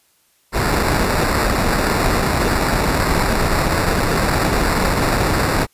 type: noise with sample-and-hold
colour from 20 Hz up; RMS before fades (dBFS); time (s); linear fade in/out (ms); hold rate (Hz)
pink; -17; 0.52-5.67; 50; 3150
effects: white hiss -59 dBFS RMS until 5.73 s + resampled to 32000 Hz